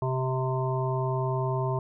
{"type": "harmonic tone", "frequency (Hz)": 130, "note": "C3", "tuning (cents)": -11, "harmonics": [1, 3, 5, 7, 8], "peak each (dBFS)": [-27, -32, -34, -35, -36], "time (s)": [0.02, 1.79], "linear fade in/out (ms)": 2, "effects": []}